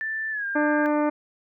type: tone with pitch glide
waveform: sine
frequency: 1767 to 1601.7 Hz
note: A6 to G6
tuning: +7 to +37 cents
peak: -26 dBFS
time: 0.01-0.86 s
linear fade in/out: 0 ms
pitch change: -170 cents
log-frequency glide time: 0.31-0.46 s
type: harmonic tone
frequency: 298.1 Hz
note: D4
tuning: 26 cents sharp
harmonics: 1 / 2 / 3 / 4 / 5 / 6 / 7 / 8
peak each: -22 / -25 / -29 / -33 / -37 / -42 / -42 / -46 dBFS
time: 0.55-1.1 s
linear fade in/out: 10 ms
effects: none